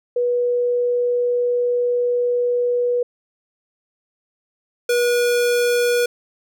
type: tone pair in turn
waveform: sine / square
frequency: 487.1 / 483.2 Hz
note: B4 / B4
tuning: -24 / -38 cents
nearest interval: unison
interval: 14 cents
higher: first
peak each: -16 dBFS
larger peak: neither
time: 0.16-3.03 / 4.89-6.06 s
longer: first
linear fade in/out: 5 ms
effects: none